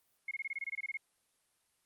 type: tone bursts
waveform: sine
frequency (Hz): 2162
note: C#7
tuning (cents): -44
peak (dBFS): -35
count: 13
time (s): 0.28-0.972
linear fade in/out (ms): 5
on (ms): 32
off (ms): 23
effects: white hiss -75 dBFS RMS until 1.85 s + Opus 32 kbps